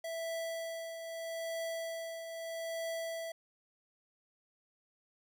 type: tone with tremolo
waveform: square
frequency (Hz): 659.3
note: E5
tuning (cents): 0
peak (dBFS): -36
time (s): 0.04-3.32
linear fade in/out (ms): 5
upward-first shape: triangle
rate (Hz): 0.79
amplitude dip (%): 55
effects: none